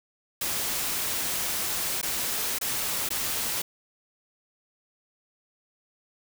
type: noise with dropouts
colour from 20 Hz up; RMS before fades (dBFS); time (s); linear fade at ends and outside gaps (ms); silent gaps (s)
white; -29; 0.41-3.62; 5; 2.015-2.028 / 2.587-2.612 / 3.09-3.104
effects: none